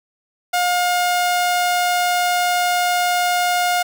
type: tone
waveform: sawtooth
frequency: 713 Hz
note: F5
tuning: 36 cents sharp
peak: -12 dBFS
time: 0.53-3.83 s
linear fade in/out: 10 ms
effects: none